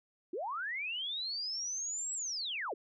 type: linear two-way sweep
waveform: sine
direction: up then down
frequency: 308.3 to 7800 to 308.3 Hz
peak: -35 dBFS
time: 0.33-2.74 s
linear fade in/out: 5 ms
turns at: 2.14 s
effects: none